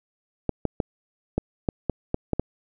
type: clicks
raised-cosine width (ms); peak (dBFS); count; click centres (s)
2; -9; 9; 0.493 / 0.653 / 0.802 / 1.38 / 1.688 / 1.897 / 2.144 / 2.333 / 2.396
effects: none